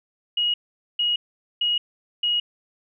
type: tone bursts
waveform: sine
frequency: 2892 Hz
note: F#7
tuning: 40 cents flat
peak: -19 dBFS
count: 4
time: 0.37-2.4 s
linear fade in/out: 5 ms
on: 170 ms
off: 450 ms
effects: none